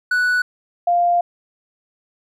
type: tone pair in turn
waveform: triangle / sine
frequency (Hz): 1480 / 698.5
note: F#6 / F5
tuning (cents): 0 / 0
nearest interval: octave + minor second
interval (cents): 1300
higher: first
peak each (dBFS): -13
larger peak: neither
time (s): 0.11-0.42 / 0.87-1.21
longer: second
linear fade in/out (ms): 5
effects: none